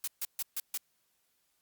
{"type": "noise bursts", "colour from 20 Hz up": "blue", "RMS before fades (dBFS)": -34, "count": 5, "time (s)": [0.04, 0.775], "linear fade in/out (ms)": 2, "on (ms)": 35, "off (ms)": 140, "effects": ["white hiss -75 dBFS RMS until 1.61 s", "Opus 48 kbps"]}